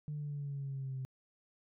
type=exponential sweep; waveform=sine; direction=down; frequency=150.4 to 130.1 Hz; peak=-36 dBFS; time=0.08-1.05 s; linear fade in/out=0 ms; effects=tanh soft clip ceiling -33 dBFS